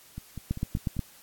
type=two click trains; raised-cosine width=5 ms; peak=-24 / -15 dBFS; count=5 / 5; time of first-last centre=0.18-0.967 / 0.51-0.993 s; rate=5.08 / 8.29 Hz; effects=white hiss -54 dBFS RMS until 1.22 s + AAC 64 kbps